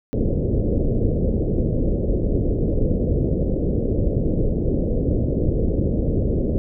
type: low-pass noise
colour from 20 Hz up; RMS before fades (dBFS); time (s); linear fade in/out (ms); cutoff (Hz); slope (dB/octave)
pink; -20; 0.13-6.58; 0; 540; 48
effects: none